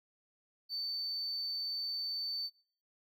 triangle tone, 4541 Hz, C#8, 41 cents sharp, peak -33 dBFS, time 0.69-2.5 s, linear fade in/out 50 ms, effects noise-tail reverb RT60 0.5 s tail -24 dB re dry + tanh soft clip ceiling -31 dBFS

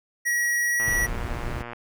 square tone with pitch glide, 1912 to 1932 Hz, A#6 to B6, +43 to -39 cents, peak -22 dBFS, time 0.25-1.07 s, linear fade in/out 20 ms, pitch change +18 cents, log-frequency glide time 0.67-0.9 s
click train, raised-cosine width 0.5 ms, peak -21 dBFS, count 112, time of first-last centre 0.8-1.733 s, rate 119 Hz
brown noise, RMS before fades -30 dBFS, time 0.86-1.63 s, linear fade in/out 20 ms
effects none

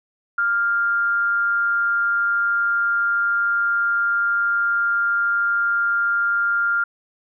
sine tone with amplitude modulation, 1396.9 Hz, F6, in tune, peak -15 dBFS, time 0.38-6.84 s, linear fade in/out 5 ms, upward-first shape sine, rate 201 Hz, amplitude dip 40%, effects none

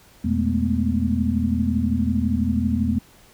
sine tone cluster, 84.4 / 122.3 / 209.1 / 221.5 / 247.1 Hz, E2 / B2 / G#3 / A3 / B3, +41 / -16 / +12 / +12 / +1 cents, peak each -24 / -30 / -25 / -24 / -24 dBFS, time 0.24-2.99 s, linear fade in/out 10 ms, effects pink hiss -52 dBFS RMS until 3.33 s

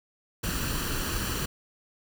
pink noise with comb filter, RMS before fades -30 dBFS, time 0.43-1.46 s, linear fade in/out 10 ms, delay 0.69 ms, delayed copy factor +0.6, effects none

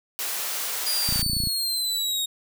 white high-pass noise, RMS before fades -29 dBFS, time 0.19-1.22 s, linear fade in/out 0 ms, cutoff 490 Hz, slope 12 dB/octave
sawtooth exponential sweep, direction down, 4884 to 3729 Hz, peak -21 dBFS, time 0.86-2.26 s, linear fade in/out 10 ms
click train, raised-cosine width 5 ms, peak -18 dBFS, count 12, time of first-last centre 1.09-1.472 s, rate 28.8 Hz
effects none

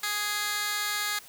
15% pulse tone with high-pass filter, 415.3 Hz, G#4, in tune, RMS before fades -30 dBFS, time 0.03-1.19 s, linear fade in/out 5 ms, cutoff 2100 Hz, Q 1, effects white hiss -50 dBFS RMS until 1.28 s

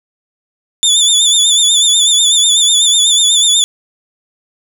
25% pulse tone with vibrato, 3520 Hz, A7, in tune, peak -3 dBFS, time 0.83-3.64 s, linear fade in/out 0 ms, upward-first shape sine, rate 8.1 Hz, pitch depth 64 cents each way, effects none

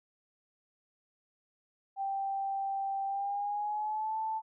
sine tone with pitch glide, 784 to 880 Hz, G5 to A5, 0 to 0 cents, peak -31 dBFS, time 1.96-4.42 s, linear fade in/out 50 ms, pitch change +200 cents, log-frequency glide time 3.06-4.17 s, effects none

